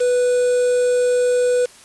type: tone with quantisation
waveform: triangle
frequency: 493.4 Hz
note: B4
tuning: 2 cents flat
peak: -12 dBFS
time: 0-1.66 s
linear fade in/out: 10 ms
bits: 5
effects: white hiss -45 dBFS RMS until 1.84 s + resampled to 24000 Hz